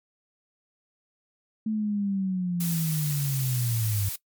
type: linear sweep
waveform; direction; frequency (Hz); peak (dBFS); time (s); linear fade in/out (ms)
sine; down; 220 to 98; -24; 1.66-4.09; 5
type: noise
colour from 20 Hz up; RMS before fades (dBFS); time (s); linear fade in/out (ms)
blue; -33; 2.6-4.16; 5
effects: noise-tail reverb RT60 0.1 s tail -20 dB re dry + MP3 96 kbps